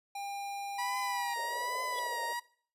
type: tone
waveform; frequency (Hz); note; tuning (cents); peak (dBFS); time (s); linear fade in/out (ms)
square; 801; G5; +37; -38; 0.15-1.34; 5
type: tone with vibrato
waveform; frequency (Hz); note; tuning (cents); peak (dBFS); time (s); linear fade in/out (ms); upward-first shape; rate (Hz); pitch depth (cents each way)
30% pulse; 972; B5; -28; -31; 0.78-2.4; 10; triangle; 1.2; 72
type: band-pass noise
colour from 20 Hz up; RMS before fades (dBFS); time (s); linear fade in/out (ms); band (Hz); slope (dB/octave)
pink; -45; 1.36-2.33; 0; 470 to 650; 48
type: tone with exponential growth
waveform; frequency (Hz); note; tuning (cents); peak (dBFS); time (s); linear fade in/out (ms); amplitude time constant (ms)
square; 3390; G#7; +35; -38; 1.91-1.99; 0; 17
effects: noise-tail reverb RT60 0.5 s tail -21 dB re dry + resampled to 32000 Hz